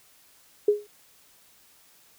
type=tone with exponential decay; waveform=sine; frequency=415.3 Hz; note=G#4; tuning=in tune; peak=-13 dBFS; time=0.68-0.87 s; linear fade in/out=5 ms; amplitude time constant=40 ms; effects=white hiss -58 dBFS RMS until 2.18 s

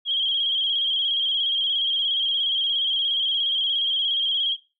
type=tone with vibrato; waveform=sine; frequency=3227 Hz; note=G7; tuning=50 cents sharp; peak=-20 dBFS; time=0.05-4.57 s; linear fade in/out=50 ms; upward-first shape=square; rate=17 Hz; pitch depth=39 cents each way; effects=noise-tail reverb RT60 0.3 s tail -20 dB re dry

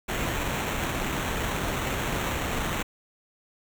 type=noise with sample-and-hold; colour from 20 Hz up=pink; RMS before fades=-29 dBFS; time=0.08-2.83 s; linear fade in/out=10 ms; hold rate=4900 Hz; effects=none

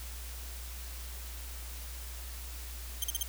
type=tone bursts; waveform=10% pulse; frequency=3157 Hz; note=G7; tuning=12 cents sharp; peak=-21 dBFS; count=4; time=3.02-3.229 s; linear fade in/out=2 ms; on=20 ms; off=43 ms; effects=added 60 Hz sine -41 dBFS peak until 3.28 s + white hiss -47 dBFS RMS until 3.28 s

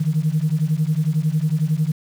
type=beating tone pair; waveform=sine; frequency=150 / 161 Hz; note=D3 / E3; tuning=+37 / -41 cents; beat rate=11 Hz; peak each=-19 dBFS; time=0-1.92 s; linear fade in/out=10 ms; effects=tanh soft clip ceiling -10 dBFS + 7-bit

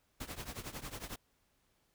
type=noise with tremolo; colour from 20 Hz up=pink; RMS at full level=-41 dBFS; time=0.2-1.16 s; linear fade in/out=5 ms; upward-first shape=triangle; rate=11 Hz; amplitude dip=90%; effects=pink hiss -75 dBFS RMS until 1.94 s

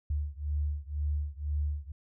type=beating tone pair; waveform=sine; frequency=72.9 / 74.9 Hz; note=D2 / D2; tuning=-12 / +35 cents; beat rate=2 Hz; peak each=-32 / -33 dBFS; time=0.1-1.92 s; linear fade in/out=5 ms; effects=none

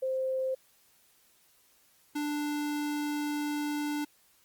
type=tone pair in turn; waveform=sine / square; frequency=523.3 / 295.1 Hz; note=C5 / D4; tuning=0 / +8 cents; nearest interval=minor seventh; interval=992 cents; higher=first; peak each=-28 / -31 dBFS; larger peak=first; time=0.02-0.55 / 2.15-4.05 s; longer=second; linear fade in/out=10 ms; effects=white hiss -65 dBFS RMS until 4.44 s + Opus 32 kbps

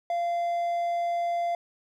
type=tone; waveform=triangle; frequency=690 Hz; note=F5; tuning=21 cents flat; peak=-23 dBFS; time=0.1-1.55 s; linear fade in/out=2 ms; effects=none

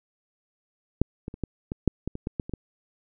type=clicks; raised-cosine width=3 ms; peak=-6 / -20 / -25 / -15 / -17 / -6 / -16 / -21 / -16 / -14 / -24 / -17 dBFS; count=12; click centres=1.016 / 1.281 / 1.341 / 1.437 / 1.719 / 1.877 / 2.076 / 2.154 / 2.271 / 2.398 / 2.495 / 2.537 s; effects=none

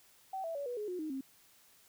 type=tone with pitch steps; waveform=sine; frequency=766 / 659.2 / 567.3 / 488.2 / 420.1 / 361.5 / 311.1 / 267.7 Hz; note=G5 / E5 / C#5 / B4 / G#4 / F#4 / D#4 / C4; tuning=-40 / 0 / +40 / -20 / +20 / -40 / 0 / +40 cents; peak=-36 dBFS; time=0.33-1.21 s; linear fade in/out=5 ms; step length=110 ms; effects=white hiss -64 dBFS RMS until 1.88 s

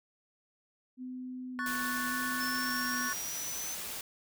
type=tone with vibrato; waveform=sine; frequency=251.8 Hz; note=B3; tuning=34 cents sharp; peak=-38 dBFS; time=0.97-3.11 s; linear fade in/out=50 ms; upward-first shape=square; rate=0.87 Hz; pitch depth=15 cents each way
type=chord; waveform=triangle; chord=F# minor; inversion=second; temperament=equal; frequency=1108.7 / 1480 / 1760 Hz; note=C#6 / F#6 / A6; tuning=0 / 0 / 0 cents; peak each=-36 / -35 / -36 dBFS; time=1.59-3.13 s; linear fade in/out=0 ms
type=noise; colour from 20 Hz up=white; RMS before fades=-40 dBFS; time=1.66-4.01 s; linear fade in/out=2 ms
type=exponential sweep; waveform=sine; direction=up; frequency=5280 to 6130 Hz; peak=-38 dBFS; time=2.4-3.75 s; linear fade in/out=5 ms
effects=none

